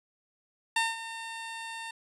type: tone with ADSR envelope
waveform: 15% pulse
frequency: 908 Hz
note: A#5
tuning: 46 cents flat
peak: -17 dBFS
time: 0.76-1.91 s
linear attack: 4 ms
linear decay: 190 ms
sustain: -14 dB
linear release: 4 ms
effects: resampled to 22050 Hz